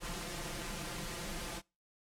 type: noise with comb filter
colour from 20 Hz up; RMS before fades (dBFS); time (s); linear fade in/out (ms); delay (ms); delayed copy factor
pink; -41; 0-1.62; 50; 5.8; +1
effects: noise-tail reverb RT60 0.3 s tail -26 dB re dry + low-pass 11000 Hz 12 dB/octave